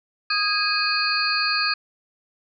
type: tone cluster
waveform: sine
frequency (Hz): 1244 / 1640 / 2501 / 4271 / 4646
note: D#6 / G#6 / D#7 / C8 / D8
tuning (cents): -1 / -22 / +8 / +35 / -20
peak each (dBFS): -26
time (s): 0.3-1.74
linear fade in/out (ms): 5
effects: none